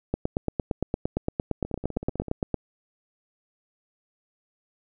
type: two click trains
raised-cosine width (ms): 2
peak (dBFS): -11 / -21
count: 22 / 11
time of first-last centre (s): 0.14-2.543 / 1.65-2.283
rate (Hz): 8.74 / 15.8
effects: none